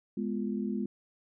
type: chord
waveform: sine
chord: F diminished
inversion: first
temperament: equal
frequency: 207.7 / 246.9 / 349.2 Hz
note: Ab3 / Cb4 / F4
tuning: 0 / 0 / 0 cents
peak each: -32 / -35 / -38 dBFS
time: 0.17-0.86 s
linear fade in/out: 5 ms
effects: none